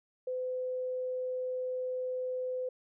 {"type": "tone", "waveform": "sine", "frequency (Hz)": 508, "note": "B4", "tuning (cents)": 49, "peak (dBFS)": -32, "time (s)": [0.27, 2.69], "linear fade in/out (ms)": 5, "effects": []}